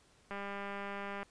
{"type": "click train", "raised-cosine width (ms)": 0.5, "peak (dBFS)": -27, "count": 185, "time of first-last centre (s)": [0.31, 1.23], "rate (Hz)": 200, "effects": ["pink hiss -66 dBFS RMS until 1.3 s", "resampled to 22050 Hz"]}